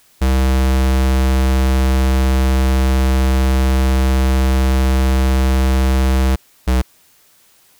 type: tone pair in turn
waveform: square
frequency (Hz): 65.41 / 63.51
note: C2 / B1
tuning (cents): 0 / +49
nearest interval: minor second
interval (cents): 51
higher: first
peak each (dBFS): -12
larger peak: neither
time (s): 0.21-6.36 / 6.67-6.82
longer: first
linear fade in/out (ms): 10
effects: white hiss -52 dBFS RMS until 7.79 s